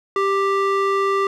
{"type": "tone with band-pass filter", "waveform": "square", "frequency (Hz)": 392.8, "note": "G4", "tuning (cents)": 4, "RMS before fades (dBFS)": -19, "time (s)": [0.16, 1.27], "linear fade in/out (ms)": 2, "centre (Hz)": 1000, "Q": 1.3, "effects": []}